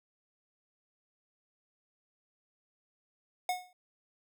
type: tone with exponential decay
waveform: square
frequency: 728 Hz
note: F#5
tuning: 28 cents flat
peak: -27 dBFS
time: 3.49-3.73 s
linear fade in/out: 2 ms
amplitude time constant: 51 ms
effects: none